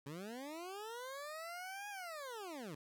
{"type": "linear two-way sweep", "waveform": "20% pulse", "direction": "up then down", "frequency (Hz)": [133.1, 833, 134.7], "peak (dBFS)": -40, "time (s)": [0.06, 2.75], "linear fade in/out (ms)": 5, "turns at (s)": 1.89, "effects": []}